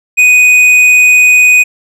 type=tone with tanh clipping; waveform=triangle; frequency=2489 Hz; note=D#7; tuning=in tune; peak=-4 dBFS; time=0.17-1.64 s; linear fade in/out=20 ms; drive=12 dB; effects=none